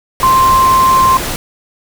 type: tone in noise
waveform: sine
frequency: 1050 Hz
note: C6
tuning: 6 cents sharp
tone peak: -6 dBFS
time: 0.23-1.17 s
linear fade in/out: 0 ms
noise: pink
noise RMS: -19 dBFS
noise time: 0.2-1.36 s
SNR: +10 dB
effects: none